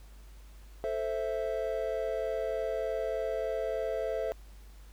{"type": "chord", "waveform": "triangle", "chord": "A minor", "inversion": "none", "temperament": "equal", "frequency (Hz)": [440, 523.3, 659.3], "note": ["A4", "C5", "E5"], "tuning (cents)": [0, 0, 0], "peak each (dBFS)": [-33, -33, -32], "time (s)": [0.84, 4.32], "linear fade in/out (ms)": 0, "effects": ["added 50 Hz sine -48 dBFS peak until 4.92 s", "pink hiss -61 dBFS RMS until 4.92 s"]}